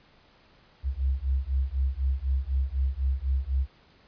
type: beating tone pair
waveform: sine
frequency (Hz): 64.7 / 68.7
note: C2 / C#2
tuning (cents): -19 / -15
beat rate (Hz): 4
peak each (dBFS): -27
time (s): 0.83-3.67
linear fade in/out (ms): 50
effects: pink hiss -59 dBFS RMS until 4.07 s + resampled to 11025 Hz